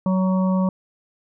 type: harmonic tone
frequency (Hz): 187.1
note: F#3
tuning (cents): +20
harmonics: 1 / 3 / 5 / 6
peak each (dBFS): -17 / -27 / -31 / -33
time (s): 0.06-0.69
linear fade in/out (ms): 2
effects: none